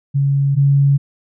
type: tone pair in turn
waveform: sine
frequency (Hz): 139.4 / 139.99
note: C#3 / C#3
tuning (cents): +10 / +17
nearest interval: unison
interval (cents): 7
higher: second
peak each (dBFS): -12 / -9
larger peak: second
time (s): 0.14-0.56 / 0.56-0.98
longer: neither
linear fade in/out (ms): 20
effects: none